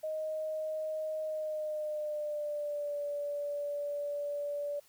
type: tone with pitch glide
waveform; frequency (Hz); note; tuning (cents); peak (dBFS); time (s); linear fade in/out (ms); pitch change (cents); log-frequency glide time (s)
sine; 624 to 578.9; D#5 to D5; +5 to -25; -33; 0.03-4.8; 10; -130; 1.23-3.02
effects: white hiss -64 dBFS RMS until 4.88 s